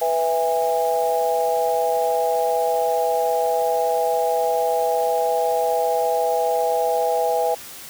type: chord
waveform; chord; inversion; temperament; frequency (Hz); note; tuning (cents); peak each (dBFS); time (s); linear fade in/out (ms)
sine; E major; second; equal with one note detuned; 493.9 / 659.3 / 816.8; B4 / E5 / G#5; 0 / 0 / -29; -22; 0.01-7.55; 10
effects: white hiss -38 dBFS RMS until 7.89 s